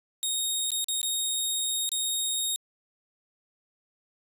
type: tone with dropouts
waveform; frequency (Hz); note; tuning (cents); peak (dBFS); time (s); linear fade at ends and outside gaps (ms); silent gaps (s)
15% pulse; 3729; A#7; 0; -19; 0.23-2.56; 0; 0.705-0.718 / 0.843-0.885 / 1.015-1.03 / 1.891-1.918
effects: resampled to 32000 Hz